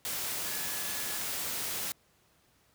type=tone in noise; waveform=sine; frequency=1703 Hz; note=G#6; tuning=43 cents sharp; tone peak=-46 dBFS; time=0.45-1.17 s; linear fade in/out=0 ms; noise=white; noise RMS=-35 dBFS; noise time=0.05-1.92 s; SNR=-14 dB; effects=pink hiss -67 dBFS RMS until 2.74 s + high-pass 60 Hz 12 dB/octave